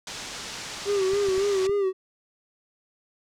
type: low-pass noise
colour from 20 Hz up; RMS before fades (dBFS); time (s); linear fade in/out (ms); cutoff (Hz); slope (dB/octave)
white; -37; 0.07-1.67; 2; 6800; 24
type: tone with vibrato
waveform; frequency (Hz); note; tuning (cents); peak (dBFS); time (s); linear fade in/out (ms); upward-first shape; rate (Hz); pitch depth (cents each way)
triangle; 392; G4; 0; -19; 0.85-1.93; 50; sine; 3.6; 73
type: clicks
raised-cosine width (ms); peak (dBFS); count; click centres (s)
5; -28; 4; 1.135 / 1.287 / 1.38 / 1.695
effects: none